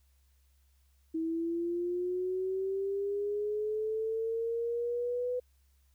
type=linear sweep; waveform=sine; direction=up; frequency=321.1 to 499 Hz; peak=-30 dBFS; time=1.14-5.4 s; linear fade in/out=10 ms; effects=added 67 Hz sine -64 dBFS peak until 5.94 s + white hiss -75 dBFS RMS until 5.94 s